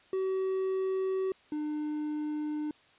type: tone pair in turn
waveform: triangle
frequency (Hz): 379.7 / 301.4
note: F#4 / D4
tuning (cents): +45 / +45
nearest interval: major third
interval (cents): 400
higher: first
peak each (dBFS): -26 / -29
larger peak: first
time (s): 0.13-1.32 / 1.52-2.71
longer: neither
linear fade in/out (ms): 2
effects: white hiss -61 dBFS RMS until 2.98 s + resampled to 8000 Hz